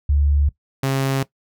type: tone pair in turn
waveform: sine / sawtooth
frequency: 72 / 135.21 Hz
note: D2 / C#3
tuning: -34 / -43 cents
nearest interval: major seventh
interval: 1091 cents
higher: second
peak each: -14 dBFS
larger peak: neither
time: 0.09-0.49 / 0.83-1.23 s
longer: neither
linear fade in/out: 5 ms
effects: noise-tail reverb RT60 0.1 s tail -17 dB re dry